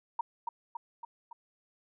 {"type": "tone with echo", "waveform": "sine", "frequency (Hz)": 936, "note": "A#5", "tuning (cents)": 7, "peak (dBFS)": -27, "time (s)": [0.19, 0.21], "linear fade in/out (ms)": 5, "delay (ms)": 280, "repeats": 4, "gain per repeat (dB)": -4, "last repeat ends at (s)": 1.33, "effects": []}